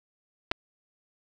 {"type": "clicks", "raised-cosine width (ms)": 0.3, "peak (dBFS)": -11, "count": 2, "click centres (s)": [0.514, 0.517], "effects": []}